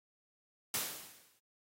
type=noise with exponential decay; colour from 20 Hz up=white; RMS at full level=-33 dBFS; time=0.74-1.39 s; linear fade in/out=1 ms; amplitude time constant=140 ms; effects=high-pass 100 Hz 12 dB/octave + AAC 48 kbps